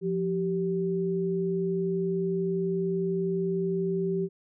sine tone pair together, 174.61 / 387.5 Hz, F3 / G4, 0 / -20 cents, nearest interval octave + major second, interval 1380 cents, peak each -29 / -27 dBFS, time 0.01-4.29 s, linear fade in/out 50 ms, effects none

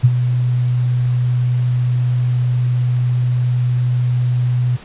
sine tone with ADSR envelope, 123.47 Hz, B2, in tune, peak -4 dBFS, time 0.03-4.77 s, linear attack 18 ms, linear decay 44 ms, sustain -9 dB, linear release 17 ms, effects pink hiss -39 dBFS RMS until 4.84 s + resampled to 8000 Hz

